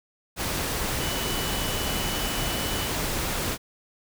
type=tone in noise; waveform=sine; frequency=2973 Hz; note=F#7; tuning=8 cents sharp; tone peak=-35 dBFS; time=0.98-2.9 s; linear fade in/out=50 ms; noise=pink; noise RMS=-28 dBFS; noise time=0.36-3.58 s; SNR=-10 dB; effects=none